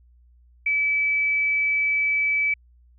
sine tone, 2300 Hz, D7, 37 cents flat, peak -19 dBFS, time 0.66-2.54 s, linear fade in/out 5 ms, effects added 60 Hz sine -52 dBFS peak until 2.98 s

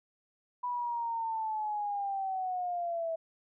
sine linear sweep, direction down, 987.8 to 649 Hz, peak -31 dBFS, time 0.63-3.16 s, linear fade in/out 10 ms, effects none

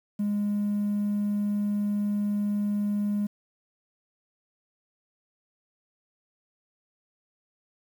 triangle tone, 206 Hz, G#3, 14 cents flat, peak -21 dBFS, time 0.19-3.27 s, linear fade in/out 10 ms, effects tanh soft clip ceiling -20 dBFS + 9-bit

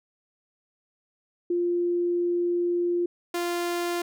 sine / sawtooth tone pair in turn, 349.2 / 347.5 Hz, F4 / F4, 0 / -9 cents, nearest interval unison, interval 9 cents, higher first, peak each -22 dBFS, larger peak neither, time 1.5-3.06 / 3.34-4.02 s, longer first, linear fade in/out 5 ms, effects none

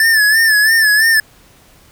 square tone with vibrato, 1750 Hz, A6, 10 cents flat, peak -9 dBFS, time 0-1.2 s, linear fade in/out 2 ms, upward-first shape sine, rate 3 Hz, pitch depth 74 cents each way, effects pink hiss -47 dBFS RMS until 1.91 s

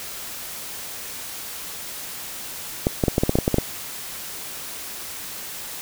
clicks, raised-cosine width 2 ms, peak -4 dBFS, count 11, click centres 2.869 / 3.038 / 3.082 / 3.181 / 3.235 / 3.294 / 3.355 / 3.387 / 3.479 / 3.543 / 3.584 s, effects white hiss -34 dBFS RMS until 5.81 s

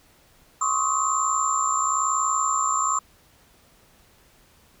sine tone cluster, 1060 / 1121 / 1263 / 7300 Hz, C6 / C#6 / D#6 / A#8, +22 / +19 / +26 / -37 cents, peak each -26 dBFS, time 0.61-2.99 s, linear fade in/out 5 ms, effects pink hiss -57 dBFS RMS until 4.8 s

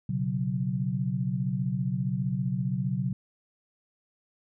sine chord, B suspended second, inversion none, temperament equal, 123.47 / 138.59 / 185 Hz, B2 / C#3 / F#3, 0 / 0 / 0 cents, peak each -31 / -30 / -30 dBFS, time 0.09-3.13 s, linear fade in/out 5 ms, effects none

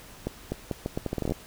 accelerating click train, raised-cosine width 2 ms, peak -15 dBFS, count 14, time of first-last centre 0.27-1.321 s, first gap 250 ms, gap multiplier 0.77, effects pink hiss -48 dBFS RMS until 1.46 s

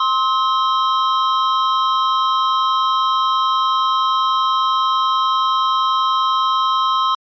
square tone pair together, 1055 / 1285.6 Hz, C6 / E6, +14 / -44 cents, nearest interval minor third, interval 342 cents, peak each -17 / -19 dBFS, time 0-7.15 s, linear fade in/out 5 ms, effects resampled to 11025 Hz

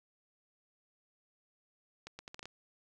accelerating click train, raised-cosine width 0.2 ms, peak -28 dBFS, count 7, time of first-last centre 2.07-2.456 s, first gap 120 ms, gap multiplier 0.74, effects none

